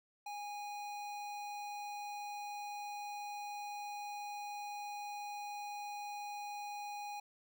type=tone with notch filter; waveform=square; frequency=823 Hz; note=G#5; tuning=16 cents flat; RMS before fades=-44 dBFS; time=0.26-7.2 s; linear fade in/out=5 ms; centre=11000 Hz; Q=1.4; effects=none